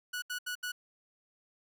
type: tone bursts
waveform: sawtooth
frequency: 1471 Hz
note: F#6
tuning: 11 cents flat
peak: -31 dBFS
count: 4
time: 0.13-0.72 s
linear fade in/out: 10 ms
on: 92 ms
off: 74 ms
effects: none